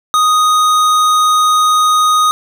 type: tone with tanh clipping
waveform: sine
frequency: 1244.5 Hz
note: D#6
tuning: in tune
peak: -10 dBFS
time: 0.14-2.31 s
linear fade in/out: 0 ms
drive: 18 dB
effects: none